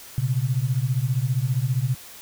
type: beating tone pair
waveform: sine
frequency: 120.4 / 135.4 Hz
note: B2 / C#3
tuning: -44 / -40 cents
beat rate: 15 Hz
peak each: -23 dBFS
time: 0.18-1.95 s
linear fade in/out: 0 ms
effects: white hiss -43 dBFS RMS until 2.21 s